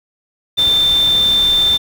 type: tone in noise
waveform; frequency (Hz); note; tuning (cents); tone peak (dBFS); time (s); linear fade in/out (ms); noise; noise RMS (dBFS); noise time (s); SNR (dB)
sine; 3567; A7; +23; -10; 0.57-1.78; 20; pink; -27; 0.57-1.78; +14
effects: none